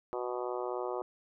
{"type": "harmonic tone", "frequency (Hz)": 123.47, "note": "B2", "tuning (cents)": 0, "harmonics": [3, 4, 5, 6, 7, 8, 9, 10], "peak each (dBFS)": [-37, -39, -41, -43, -44, -45, -46, -47], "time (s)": [0.13, 1.02], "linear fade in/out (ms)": 0, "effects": []}